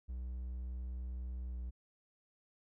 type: tone with pitch glide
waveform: triangle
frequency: 62.1 to 61.07 Hz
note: B1 to B1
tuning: +10 to -19 cents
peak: -37 dBFS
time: 0.08-1.71 s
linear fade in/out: 20 ms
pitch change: -29 cents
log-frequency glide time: 1.5-1.55 s
effects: none